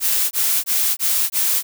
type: noise bursts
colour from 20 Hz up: blue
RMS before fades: -18 dBFS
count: 5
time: 0-1.63 s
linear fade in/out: 50 ms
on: 310 ms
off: 20 ms
effects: none